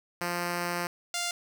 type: tone pair in turn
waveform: 5% pulse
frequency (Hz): 174.61 / 698.4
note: F3 / F5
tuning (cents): 0 / 0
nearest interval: 2 octaves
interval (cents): 2400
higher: second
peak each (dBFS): -18 / -18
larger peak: neither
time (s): 0.21-0.87 / 1.14-1.31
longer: first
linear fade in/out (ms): 2
effects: none

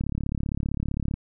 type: click train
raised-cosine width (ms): 5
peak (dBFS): -15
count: 41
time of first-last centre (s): 0.01-1.14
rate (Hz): 35.4
effects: none

